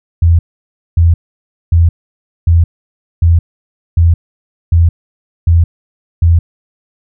sine tone bursts, 84 Hz, E2, 33 cents sharp, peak -4 dBFS, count 9, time 0.22-6.39 s, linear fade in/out 5 ms, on 170 ms, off 580 ms, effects none

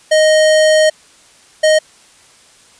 square tone bursts at uneven times, 622.3 Hz, D#5, in tune, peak -8 dBFS, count 2, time 0.11-0.9 / 1.63-1.79 s, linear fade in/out 10 ms, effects white hiss -46 dBFS RMS until 2.79 s + resampled to 22050 Hz

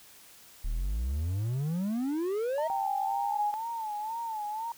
triangle exponential sweep, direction up, 34.65 to 660 Hz, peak -26 dBFS, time 0.64-2.68 s, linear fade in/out 10 ms
sine tone with vibrato, 880 Hz, A5, in tune, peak -32 dBFS, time 2.58-4.72 s, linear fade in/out 2 ms, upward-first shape sine, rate 2 Hz, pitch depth 100 cents each way
sine tone with pitch glide, 786 to 830.8 Hz, G5 to G#5, +4 to 0 cents, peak -29 dBFS, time 2.7-3.54 s, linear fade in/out 0 ms, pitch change +96 cents, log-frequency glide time 3.08-3.42 s
effects white hiss -54 dBFS RMS until 4.77 s

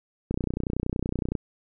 click train, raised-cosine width 3 ms, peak -14 dBFS, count 33, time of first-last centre 0.31-1.352 s, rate 30.7 Hz, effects none

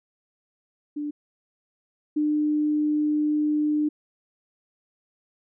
sine tone pair in turn, 294.8 / 300.5 Hz, D4 / D4, +7 / +40 cents, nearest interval unison, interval 33 cents, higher second, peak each -27 / -20 dBFS, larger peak second, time 0.96-1.11 / 2.16-3.89 s, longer second, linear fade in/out 10 ms, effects none

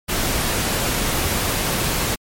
pink noise, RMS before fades -21 dBFS, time 0.08-2.16 s, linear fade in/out 20 ms, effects MP3 64 kbps

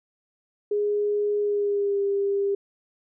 sine tone with pitch glide, 413.8 to 399 Hz, G#4 to G4, -6 to +31 cents, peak -21 dBFS, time 0.71-2.55 s, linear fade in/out 5 ms, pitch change -63 cents, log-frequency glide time 1.4-2.02 s, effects none

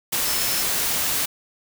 sine tone in noise, 5274 Hz, E8, in tune, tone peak -30 dBFS, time 0.25-0.63 s, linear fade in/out 10 ms, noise white, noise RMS -23 dBFS, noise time 0.12-1.26 s, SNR -10 dB, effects none

